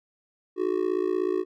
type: tone with amplitude modulation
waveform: triangle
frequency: 370 Hz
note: F#4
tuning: in tune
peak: -17 dBFS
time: 0.56-1.45 s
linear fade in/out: 50 ms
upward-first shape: sine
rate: 56.5 Hz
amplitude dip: 100%
effects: none